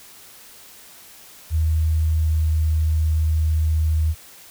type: tone with pitch glide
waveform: sine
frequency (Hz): 79.2 to 78.65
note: D#2 to D#2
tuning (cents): +31 to +19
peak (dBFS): -16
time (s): 1.5-4.15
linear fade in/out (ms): 50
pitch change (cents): -12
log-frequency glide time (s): 2.19-2.27
effects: white hiss -45 dBFS RMS until 4.5 s